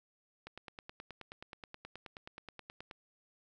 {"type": "click train", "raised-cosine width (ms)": 0.3, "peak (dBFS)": -30, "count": 24, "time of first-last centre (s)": [0.47, 2.912], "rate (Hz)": 9.42, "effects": []}